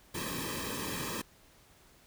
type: noise with comb filter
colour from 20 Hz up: pink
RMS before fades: -37 dBFS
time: 0.14-1.22 s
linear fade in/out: 10 ms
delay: 1.4 ms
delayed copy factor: -0.85
effects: pink hiss -61 dBFS RMS until 2.06 s